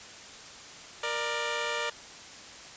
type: tone pair together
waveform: 10% pulse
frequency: 468.5 / 595 Hz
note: A#4 / D5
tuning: +9 / +22 cents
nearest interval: major third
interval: 413 cents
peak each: -24 dBFS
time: 1.03-1.9 s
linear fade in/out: 5 ms
effects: white hiss -46 dBFS RMS until 2.76 s + resampled to 16000 Hz